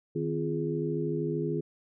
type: tone cluster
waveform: sine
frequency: 154.7 / 256.4 / 344.4 / 417.5 Hz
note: D#3 / C4 / F4 / G#4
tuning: -10 / -35 / -24 / +9 cents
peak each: -32 / -36 / -33 / -33 dBFS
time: 0.15-1.61 s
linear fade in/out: 10 ms
effects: none